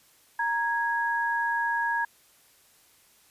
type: tone pair together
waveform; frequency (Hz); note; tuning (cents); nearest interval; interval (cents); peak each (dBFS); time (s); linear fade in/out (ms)
sine; 932.3 / 1655.9; A#5 / G#6; 0 / -6; minor seventh; 994; -27; 0.39-2.05; 5
effects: white hiss -60 dBFS RMS until 3.3 s + resampled to 32000 Hz